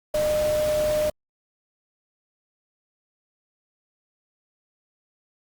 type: tone in noise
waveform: sine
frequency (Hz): 607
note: D#5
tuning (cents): -43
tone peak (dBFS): -20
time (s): 0.14-1.1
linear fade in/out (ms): 5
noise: pink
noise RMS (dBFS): -33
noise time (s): 0.14-1.1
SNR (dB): +10
effects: Opus 48 kbps